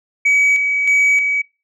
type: tone with tremolo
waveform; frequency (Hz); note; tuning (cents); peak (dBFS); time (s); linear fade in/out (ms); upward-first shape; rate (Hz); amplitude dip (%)
sine; 2273; C#7; +43; -8; 0.25-1.42; 10; square; 1.6; 50
effects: noise-tail reverb RT60 0.3 s tail -23 dB re dry + tanh soft clip ceiling -9 dBFS